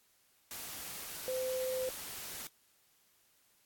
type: tone in noise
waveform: sine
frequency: 514 Hz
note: C5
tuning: 31 cents flat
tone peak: -33 dBFS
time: 1.28-1.89 s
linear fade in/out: 0 ms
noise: white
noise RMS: -44 dBFS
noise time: 0.51-2.47 s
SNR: +8 dB
effects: white hiss -70 dBFS RMS until 3.65 s + AAC 64 kbps